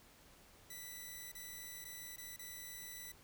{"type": "tone with dropouts", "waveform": "5% pulse", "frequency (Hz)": 1975.5, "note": "B6", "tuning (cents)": 0, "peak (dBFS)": -37, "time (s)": [0.7, 3.12], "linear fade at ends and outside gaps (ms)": 5, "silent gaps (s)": [[1.319, 1.35], [1.845, 1.851], [2.162, 2.18], [2.364, 2.391]], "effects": ["pink hiss -63 dBFS RMS until 3.23 s"]}